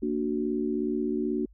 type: chord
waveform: sine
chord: Bb augmented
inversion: none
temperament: equal with one note detuned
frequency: 231.3 / 293.7 / 370 Hz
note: Bb3 / D4 / F#4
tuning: -13 / 0 / 0 cents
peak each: -30 dBFS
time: 0.02-1.46 s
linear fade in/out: 10 ms
effects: added 50 Hz sine -52 dBFS peak until 1.53 s